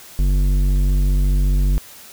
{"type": "tone with tanh clipping", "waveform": "triangle", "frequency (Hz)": 47.44, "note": "F#1", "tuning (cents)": 44, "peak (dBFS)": -15, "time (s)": [0.19, 1.78], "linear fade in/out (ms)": 0, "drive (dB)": 16, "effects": ["white hiss -41 dBFS RMS until 2.12 s"]}